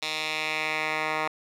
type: tone with band-pass filter sweep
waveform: 10% pulse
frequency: 155.56 Hz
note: D#3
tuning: in tune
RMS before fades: -29 dBFS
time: 0.02-1.28 s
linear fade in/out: 5 ms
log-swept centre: 3600 to 1500 Hz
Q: 1.8
effects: 9-bit